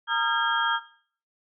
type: tone cluster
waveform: sine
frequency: 925 / 1233 / 1370 / 1624 / 3231 Hz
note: A#5 / D#6 / F6 / G#6 / G#7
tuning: -14 / -16 / -34 / -39 / -48 cents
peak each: -29 / -32 / -28 / -27 / -30 dBFS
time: 0.07-0.8 s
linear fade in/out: 50 ms
effects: noise-tail reverb RT60 0.5 s tail -17 dB re dry